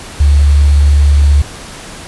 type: tone with quantisation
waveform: sine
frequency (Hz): 72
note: D2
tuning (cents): -34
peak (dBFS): -4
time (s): 0.2-1.42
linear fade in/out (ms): 5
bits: 5
effects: pink hiss -29 dBFS RMS until 2.07 s + resampled to 24000 Hz